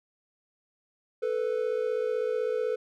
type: tone pair together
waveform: triangle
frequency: 439.6 / 495.5 Hz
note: A4 / B4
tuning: -2 / +6 cents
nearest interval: major second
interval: 208 cents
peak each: -27 dBFS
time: 1.22-2.76 s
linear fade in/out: 10 ms
effects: none